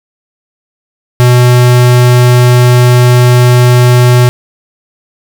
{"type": "tone", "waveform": "square", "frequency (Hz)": 123.47, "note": "B2", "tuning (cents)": 0, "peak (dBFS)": -3, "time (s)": [1.2, 4.29], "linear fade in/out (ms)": 0, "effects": []}